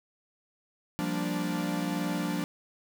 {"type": "chord", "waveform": "45% pulse", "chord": "G minor seventh", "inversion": "third", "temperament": "equal with one note detuned", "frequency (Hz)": [174.61, 196, 233.1, 292.8], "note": ["F3", "G3", "Bb3", "D4"], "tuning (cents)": [0, 0, 0, -5], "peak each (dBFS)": [-33, -36, -37, -33], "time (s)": [0.99, 2.44], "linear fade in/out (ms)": 0, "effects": ["9-bit"]}